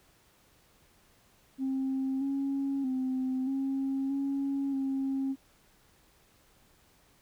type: tone with pitch steps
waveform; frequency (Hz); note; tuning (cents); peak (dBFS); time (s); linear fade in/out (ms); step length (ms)
sine; 266 / 275.1 / 259.3 / 270 / 276.2 / 269.7; C4 / C#4 / C4 / C#4 / C#4 / C#4; +29 / -13 / -15 / -45 / -6 / -47; -27; 1.58-5.36; 50; 630
effects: tanh soft clip ceiling -25 dBFS + pink hiss -64 dBFS RMS until 7.21 s